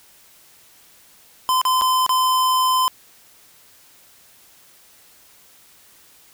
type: tone with dropouts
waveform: square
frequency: 1026 Hz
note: C6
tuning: 34 cents flat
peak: -16 dBFS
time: 1.49-2.88 s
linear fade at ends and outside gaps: 0 ms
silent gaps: 1.615-1.652 / 1.812-1.819 / 2.064-2.093 s
effects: white hiss -51 dBFS RMS until 6.33 s